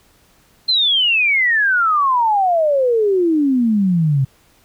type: exponential sweep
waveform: sine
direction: down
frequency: 4186 to 130 Hz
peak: -12 dBFS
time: 0.68-4.25 s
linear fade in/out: 10 ms
effects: pink hiss -54 dBFS RMS until 4.64 s